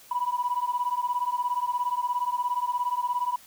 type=beating tone pair; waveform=sine; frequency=973 / 990 Hz; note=B5 / B5; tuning=-26 / +4 cents; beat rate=17 Hz; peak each=-27 dBFS; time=0.11-3.36 s; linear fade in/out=5 ms; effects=tanh soft clip ceiling -18 dBFS + white hiss -52 dBFS RMS until 3.46 s